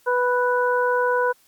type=harmonic tone; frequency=493.9 Hz; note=B4; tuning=in tune; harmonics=1 / 2 / 3; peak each=-20 / -22 / -24 dBFS; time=0.06-1.33 s; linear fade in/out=20 ms; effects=white hiss -58 dBFS RMS until 1.47 s + MP3 96 kbps